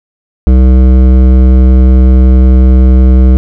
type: tone with hard clipping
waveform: sine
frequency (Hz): 63.9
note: C2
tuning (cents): -40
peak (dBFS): -3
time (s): 0.47-3.37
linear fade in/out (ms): 0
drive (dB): 13
effects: none